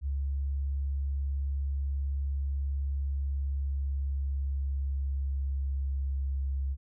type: tone with pitch glide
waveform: sine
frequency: 69.3 to 67.95 Hz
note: C#2 to C#2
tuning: 0 to -34 cents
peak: -28 dBFS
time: 0.01-6.77 s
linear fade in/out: 50 ms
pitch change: -34 cents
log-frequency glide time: 3.08-6.46 s
effects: none